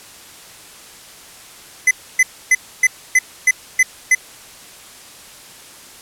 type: tone bursts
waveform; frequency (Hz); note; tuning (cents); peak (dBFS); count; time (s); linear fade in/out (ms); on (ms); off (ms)
square; 2023; B6; +41; -9; 8; 1.87-4.15; 5; 40; 280
effects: white hiss -40 dBFS RMS until 6.01 s + low-pass 11000 Hz 12 dB/octave